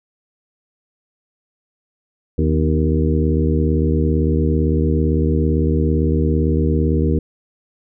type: harmonic tone with a mistuned harmonic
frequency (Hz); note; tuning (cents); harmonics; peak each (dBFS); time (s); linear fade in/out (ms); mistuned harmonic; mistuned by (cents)
77.78; D#2; 0; 1 / 2 / 3 / 4 / 5 / 6; -17 / -20 / -22 / -23 / -24 / -25; 2.38-7.19; 5; 3; +66
effects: none